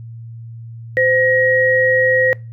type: tone pair together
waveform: sine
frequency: 515 / 1893.4 Hz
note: C5 / A#6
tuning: -28 / +26 cents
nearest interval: octave + major seventh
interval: 2254 cents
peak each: -14 dBFS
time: 0.97-2.33 s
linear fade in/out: 0 ms
effects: noise-tail reverb RT60 0.3 s tail -24 dB re dry + added 115 Hz sine -30 dBFS peak until 2.52 s